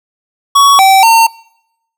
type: tone with pitch steps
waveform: square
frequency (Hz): 1121 / 772 / 910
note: C#6 / G5 / A#5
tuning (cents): +19 / -27 / -42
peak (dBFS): -4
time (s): 0.55-1.27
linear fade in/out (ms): 10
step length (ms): 240
effects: noise-tail reverb RT60 0.8 s tail -25 dB re dry